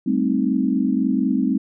sine chord, A half-diminished seventh, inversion third, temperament equal, 196 / 220 / 261.6 / 311.1 Hz, G3 / A3 / C4 / Eb4, 0 / 0 / 0 / 0 cents, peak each -23 / -23 / -20 / -25 dBFS, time 0.06-1.58 s, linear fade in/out 10 ms, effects none

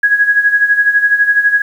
sine tone with tremolo, 1661.2 Hz, G#6, in tune, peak -5 dBFS, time 0.03-1.62 s, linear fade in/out 5 ms, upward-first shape sine, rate 12 Hz, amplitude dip 70%, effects 7-bit

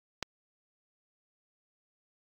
click, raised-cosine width 0.2 ms, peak -14 dBFS, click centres 0.227 s, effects AAC 64 kbps

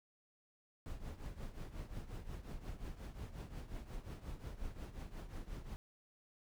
brown noise with tremolo, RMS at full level -43 dBFS, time 0.86-5.76 s, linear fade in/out 0 ms, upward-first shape triangle, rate 5.6 Hz, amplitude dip 80%, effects none

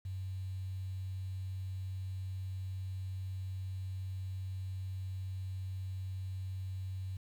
sine tone with quantisation, 94.2 Hz, F#2, 32 cents sharp, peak -37 dBFS, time 0.05-7.17 s, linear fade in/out 5 ms, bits 10, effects none

